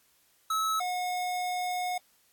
square tone pair in turn, 1297 / 724.8 Hz, E6 / F#5, -28 / -36 cents, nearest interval minor seventh, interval 1008 cents, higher first, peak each -27 / -30 dBFS, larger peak first, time 0.5-0.8 / 0.8-1.98 s, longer second, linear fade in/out 5 ms, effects white hiss -66 dBFS RMS until 2.32 s + AAC 64 kbps

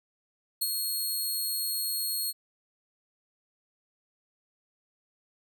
10% pulse tone with ADSR envelope, 4297 Hz, C8, 45 cents sharp, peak -18 dBFS, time 0.61-2.33 s, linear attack 11 ms, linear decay 43 ms, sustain -4 dB, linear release 36 ms, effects none

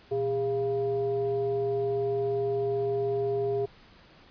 sine tone with frequency modulation, 406.2 Hz, G#4, 38 cents flat, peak -25 dBFS, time 0.11-3.66 s, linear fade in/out 10 ms, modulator 286 Hz, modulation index 0.54, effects pink hiss -55 dBFS RMS until 4.3 s + resampled to 11025 Hz

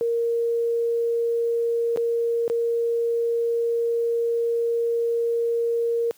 sine tone with dropouts, 466.2 Hz, A#4, in tune, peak -20 dBFS, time 0.01-6.11 s, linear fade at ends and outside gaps 0 ms, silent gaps 1.961-1.973 / 2.479-2.499 s, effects white hiss -56 dBFS RMS until 6.17 s + high-pass 100 Hz 12 dB/octave

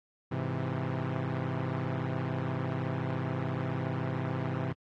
sawtooth chord, Ab augmented, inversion none, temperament equal, 103.83 / 130.81 / 164.81 Hz, Ab2 / C3 / E3, 0 / 0 / 0 cents, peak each -34 / -29 / -32 dBFS, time 0.31-4.73 s, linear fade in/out 10 ms, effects low-pass 2000 Hz 12 dB/octave + AAC 48 kbps

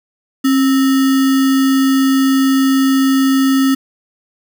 sine tone with sample-and-hold, 268.4 Hz, C4, 44 cents sharp, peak -9 dBFS, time 0.44-3.75 s, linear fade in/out 10 ms, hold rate 1575 Hz, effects none

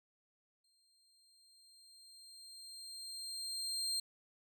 30% pulse tone with exponential growth, 4186 Hz, C8, in tune, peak -31 dBFS, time 0.64-4 s, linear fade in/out 5 ms, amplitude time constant 730 ms, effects none

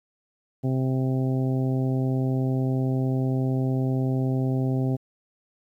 harmonic tone, 130.81 Hz, C3, in tune, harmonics 1 / 2 / 3 / 4 / 5 / 6, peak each -23 / -27 / -33 / -38 / -38 / -42 dBFS, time 0.63-4.97 s, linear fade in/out 20 ms, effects 10-bit

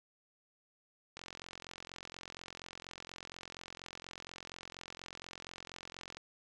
click train, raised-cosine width 0.2 ms, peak -28 dBFS, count 222, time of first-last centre 1.17-6.17 s, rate 44.2 Hz, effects resampled to 24000 Hz

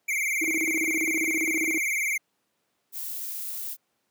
square tone with vibrato, 2217 Hz, C#7, in tune, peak -25 dBFS, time 0.08-2.18 s, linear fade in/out 10 ms, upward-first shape sine, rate 20 Hz, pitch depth 110 cents each way
sine tone with tremolo, 321.3 Hz, E4, 44 cents flat, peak -26 dBFS, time 0.41-1.79 s, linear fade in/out 10 ms, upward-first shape square, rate 15 Hz, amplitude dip 80%
violet noise, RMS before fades -34 dBFS, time 2.92-3.77 s, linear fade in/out 50 ms
effects pink hiss -74 dBFS RMS until 4.1 s + high-pass 200 Hz 12 dB/octave

